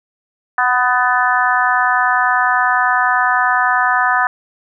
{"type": "harmonic tone with a mistuned harmonic", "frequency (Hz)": 250, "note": "B3", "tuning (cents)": 21, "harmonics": [3, 4, 5, 6, 7], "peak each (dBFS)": [-18, -18, -18, -18, -18], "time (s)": [0.58, 4.27], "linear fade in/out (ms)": 2, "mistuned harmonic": 3, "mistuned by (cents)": -15, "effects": []}